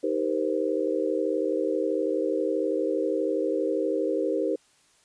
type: chord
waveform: sine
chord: C minor seventh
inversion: first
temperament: just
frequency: 314 / 392.4 / 470.9 / 523.3 Hz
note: Eb4 / G4 / Bb4 / C5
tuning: +16 / +2 / +18 / 0 cents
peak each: -29 dBFS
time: 0.03-4.56 s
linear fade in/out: 10 ms
effects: white hiss -62 dBFS RMS until 5.04 s + resampled to 22050 Hz